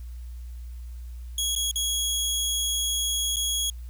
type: tone with dropouts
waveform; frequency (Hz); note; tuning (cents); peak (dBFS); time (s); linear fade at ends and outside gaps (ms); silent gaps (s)
20% pulse; 3322; G#7; 0; -19; 1.38-3.7; 2; 1.552-1.561 / 1.713-1.757 / 3.36-3.367
effects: added 60 Hz sine -35 dBFS peak until 3.89 s + white hiss -60 dBFS RMS until 3.89 s